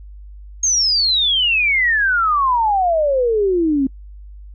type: exponential sweep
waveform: sine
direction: down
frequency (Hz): 6550 to 261.3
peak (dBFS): -13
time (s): 0.63-3.87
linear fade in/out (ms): 5
effects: noise-tail reverb RT60 0.1 s tail -26 dB re dry + added 50 Hz sine -34 dBFS peak until 4.54 s